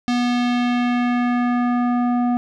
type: tone with low-pass filter sweep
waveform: square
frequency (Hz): 243.7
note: B3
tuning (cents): -23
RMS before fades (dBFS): -19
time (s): 0.08-2.37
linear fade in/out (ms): 0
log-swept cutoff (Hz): 4900 to 830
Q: 1.3
effects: none